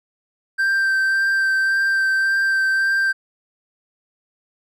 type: tone with vibrato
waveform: triangle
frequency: 1568 Hz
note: G6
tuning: in tune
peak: -14 dBFS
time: 0.58-3.13 s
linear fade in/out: 20 ms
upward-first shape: sine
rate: 1.8 Hz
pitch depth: 13 cents each way
effects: none